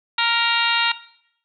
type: harmonic tone with a mistuned harmonic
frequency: 465.3 Hz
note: A#4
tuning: 3 cents flat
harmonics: 2 / 3 / 4 / 5 / 6 / 7 / 8 / 9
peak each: -24 / -24 / -27 / -27 / -24 / -29 / -24 / -28 dBFS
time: 0.18-0.92 s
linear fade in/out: 5 ms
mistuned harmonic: 4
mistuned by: +20 cents
effects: noise-tail reverb RT60 0.7 s tail -17 dB re dry